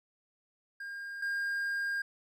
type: tone pair in turn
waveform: triangle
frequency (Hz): 1611 / 1611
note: G6 / G6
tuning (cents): +47 / +47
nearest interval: unison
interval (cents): 0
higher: neither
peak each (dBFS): -37 / -29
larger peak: second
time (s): 0.8-1.22 / 1.22-2.02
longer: second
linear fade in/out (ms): 5
effects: none